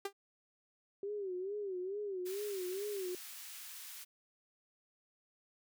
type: tone with exponential decay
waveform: sawtooth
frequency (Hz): 397.4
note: G4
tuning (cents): +24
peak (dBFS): -30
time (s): 0.05-0.13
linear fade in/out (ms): 5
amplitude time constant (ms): 16
type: tone with vibrato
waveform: sine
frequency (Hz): 388.3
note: G4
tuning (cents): -16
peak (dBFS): -37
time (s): 1.03-3.15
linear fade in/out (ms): 2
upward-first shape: sine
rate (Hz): 2.3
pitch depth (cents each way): 130
type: high-pass noise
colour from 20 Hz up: white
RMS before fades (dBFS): -49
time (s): 2.25-4.05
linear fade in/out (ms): 20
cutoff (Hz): 1400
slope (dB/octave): 12
effects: none